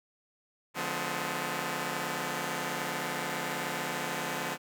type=chord; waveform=5% pulse; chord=D diminished seventh; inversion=none; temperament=just; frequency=146.83 / 176.2 / 211.4 / 253.7 Hz; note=D3 / F3 / Ab3 / Cb4; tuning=0 / +16 / +31 / +47 cents; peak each=-27 / -26 / -29 / -25 dBFS; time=0.74-4.58 s; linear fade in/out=50 ms; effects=none